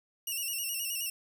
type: tone with vibrato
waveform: 5% pulse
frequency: 2794 Hz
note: F7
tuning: in tune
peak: -24 dBFS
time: 0.27-1.1 s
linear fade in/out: 5 ms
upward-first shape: square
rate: 9.5 Hz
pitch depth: 54 cents each way
effects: 11-bit